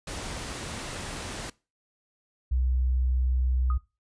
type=noise; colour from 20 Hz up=pink; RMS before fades=-36 dBFS; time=0.07-1.5 s; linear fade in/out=5 ms
type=tone; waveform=sine; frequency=63.3 Hz; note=B1; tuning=43 cents sharp; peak=-22 dBFS; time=2.51-3.78 s; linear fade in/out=10 ms
type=tone with exponential decay; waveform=sine; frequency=1244.5 Hz; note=D#6; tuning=in tune; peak=-30 dBFS; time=3.7-3.81 s; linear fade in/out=2 ms; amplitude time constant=23 ms
effects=noise-tail reverb RT60 0.3 s tail -22 dB re dry + resampled to 22050 Hz